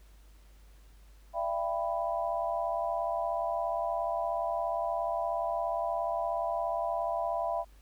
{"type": "tone cluster", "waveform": "sine", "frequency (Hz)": [597, 674, 786, 989], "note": ["D5", "E5", "G5", "B5"], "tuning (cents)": [28, 38, 4, 2], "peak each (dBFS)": [-38, -31, -37, -36], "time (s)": [1.33, 7.65], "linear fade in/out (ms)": 50, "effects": ["added 50 Hz sine -53 dBFS peak until 7.81 s", "pink hiss -65 dBFS RMS until 7.81 s"]}